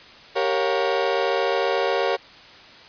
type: chord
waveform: 35% pulse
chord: G half-diminished seventh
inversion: none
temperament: equal with one note detuned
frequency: 392 / 466.2 / 554.4 / 715.6 Hz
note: G4 / Bb4 / Db5 / F5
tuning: 0 / 0 / 0 / +42 cents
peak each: -24 / -23 / -23 / -26 dBFS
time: 0.35-2.17 s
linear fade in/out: 20 ms
effects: white hiss -45 dBFS RMS until 2.88 s + resampled to 11025 Hz